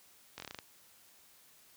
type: slowing click train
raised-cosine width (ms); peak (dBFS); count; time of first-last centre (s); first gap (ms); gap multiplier
0.2; -25; 8; 0.38-0.588; 20; 1.13
effects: white hiss -62 dBFS RMS until 1.76 s + high-pass 60 Hz 12 dB/octave